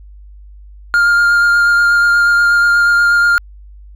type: tone with vibrato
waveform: triangle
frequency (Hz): 1407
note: F6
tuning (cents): +12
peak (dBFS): -6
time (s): 0.94-3.38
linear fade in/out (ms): 0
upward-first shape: triangle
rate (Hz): 8.3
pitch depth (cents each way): 14
effects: added 50 Hz sine -34 dBFS peak until 3.95 s